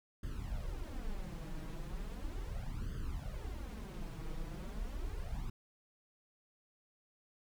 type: noise with flanger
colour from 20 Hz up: brown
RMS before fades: -41 dBFS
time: 0.23-5.5 s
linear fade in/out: 5 ms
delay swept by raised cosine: 0.62 to 6.32 ms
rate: 0.37 Hz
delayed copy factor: +0.85
effects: none